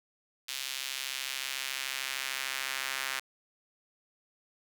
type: tone with high-pass filter sweep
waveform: sawtooth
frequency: 133.5 Hz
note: C3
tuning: 35 cents sharp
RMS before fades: -36 dBFS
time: 0.48-3.2 s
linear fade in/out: 10 ms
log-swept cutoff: 3200 to 1700 Hz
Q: 1.2
effects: 9-bit